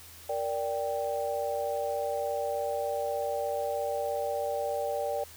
sine chord, G minor, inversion first, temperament equal with one note detuned, 466.2 / 582.9 / 784 Hz, Bb4 / D5 / G5, 0 / -13 / 0 cents, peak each -35 / -31 / -34 dBFS, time 0.29-5.24 s, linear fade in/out 5 ms, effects added 83 Hz sine -55 dBFS peak until 5.36 s + white hiss -50 dBFS RMS until 5.36 s

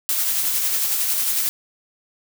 blue noise with tremolo, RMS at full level -20 dBFS, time 0.09-1.49 s, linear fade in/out 0 ms, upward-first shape sine, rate 11 Hz, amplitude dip 30%, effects none

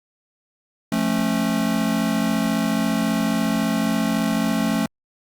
square chord, F augmented, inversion none, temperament just, 174.61 / 218.3 / 272.8 Hz, F3 / A3 / C#4, 0 / -13 / -28 cents, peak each -27 / -22 / -25 dBFS, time 0.92-4.86 s, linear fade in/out 2 ms, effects Opus 48 kbps

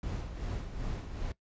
brown noise with tremolo, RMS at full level -35 dBFS, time 0.03-1.32 s, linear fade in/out 2 ms, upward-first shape sine, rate 2.6 Hz, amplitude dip 55%, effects noise-tail reverb RT60 0.1 s tail -19 dB re dry + resampled to 16000 Hz

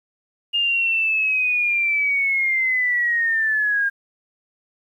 sine linear sweep, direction down, 2834 to 1606 Hz, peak -17 dBFS, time 0.53-3.9 s, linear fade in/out 20 ms, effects 9-bit

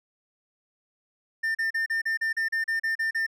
triangle tone bursts, 1801 Hz, A6, 40 cents sharp, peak -22 dBFS, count 12, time 1.43-3.266 s, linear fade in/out 10 ms, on 120 ms, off 36 ms, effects none

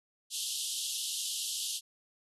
pink band-pass noise, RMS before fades -36 dBFS, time 0.3-1.81 s, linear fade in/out 50 ms, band 2900 to 12000 Hz, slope 96 dB/octave, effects none

